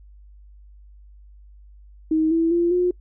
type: tone with pitch steps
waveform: sine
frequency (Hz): 315.9 / 329.3 / 343.3 / 357.9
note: D#4 / E4 / F4 / F4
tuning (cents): +26 / -2 / -30 / +42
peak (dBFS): -16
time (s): 2.11-2.91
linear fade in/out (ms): 5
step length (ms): 200
effects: noise-tail reverb RT60 0.1 s tail -24 dB re dry + added 50 Hz sine -44 dBFS peak until 3 s